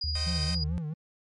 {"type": "tone with tremolo", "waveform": "sine", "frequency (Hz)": 4881, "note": "D#8", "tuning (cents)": -34, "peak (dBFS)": -29, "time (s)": [0.01, 0.64], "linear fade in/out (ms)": 5, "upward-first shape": "sine", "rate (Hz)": 15, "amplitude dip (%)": 45}
{"type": "tone", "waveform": "sine", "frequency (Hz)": 77.3, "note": "D#2", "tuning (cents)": -11, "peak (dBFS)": -29, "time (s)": [0.04, 0.78], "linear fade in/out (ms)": 0}
{"type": "chord", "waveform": "5% pulse", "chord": "C minor", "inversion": "none", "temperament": "equal with one note detuned", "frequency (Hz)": [523.3, 622.3, 766.1], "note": ["C5", "Eb5", "G5"], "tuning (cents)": [0, 0, -40], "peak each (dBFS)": [-32, -28, -32], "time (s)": [0.15, 0.55], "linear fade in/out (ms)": 5}
{"type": "tone with vibrato", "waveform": "triangle", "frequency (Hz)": 162.8, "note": "E3", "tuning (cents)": -21, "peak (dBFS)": -29, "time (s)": [0.26, 0.94], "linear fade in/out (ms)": 10, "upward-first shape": "sine", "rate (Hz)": 4.5, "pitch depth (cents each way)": 140}
{"effects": ["MP3 48 kbps"]}